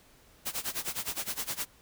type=noise with tremolo; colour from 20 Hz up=white; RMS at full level=-32 dBFS; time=0.45-1.66 s; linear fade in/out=20 ms; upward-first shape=sine; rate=9.7 Hz; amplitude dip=90%; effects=pink hiss -60 dBFS RMS until 1.81 s